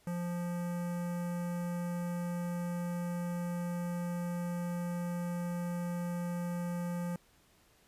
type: tone with notch filter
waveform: square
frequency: 174.61 Hz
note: F3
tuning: in tune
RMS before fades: -36 dBFS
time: 0.07-7.16 s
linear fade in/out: 2 ms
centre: 3800 Hz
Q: 0.52
effects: pink hiss -66 dBFS RMS until 7.87 s + resampled to 32000 Hz